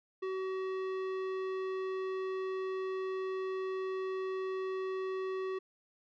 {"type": "tone with tanh clipping", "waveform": "sine", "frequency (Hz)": 378.2, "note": "F#4", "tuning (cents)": 38, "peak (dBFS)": -36, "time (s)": [0.22, 5.59], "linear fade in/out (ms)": 10, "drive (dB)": 15, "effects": []}